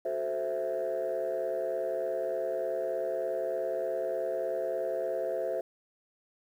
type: chord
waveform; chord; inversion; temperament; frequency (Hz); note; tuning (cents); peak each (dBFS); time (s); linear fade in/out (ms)
sine; F# half-diminished seventh; none; equal; 370 / 440 / 523.3 / 659.3; F#4 / A4 / C5 / E5; 0 / 0 / 0 / 0; -37 / -36 / -32 / -32; 0.05-5.61; 5
effects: tanh soft clip ceiling -24 dBFS + 10-bit